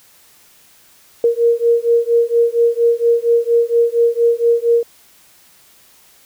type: beating tone pair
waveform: sine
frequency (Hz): 466.2 / 470.5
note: A#4 / A#4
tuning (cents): 0 / +16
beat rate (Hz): 4.3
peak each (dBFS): -14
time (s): 1.24-4.83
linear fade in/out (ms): 2
effects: white hiss -49 dBFS RMS until 6.25 s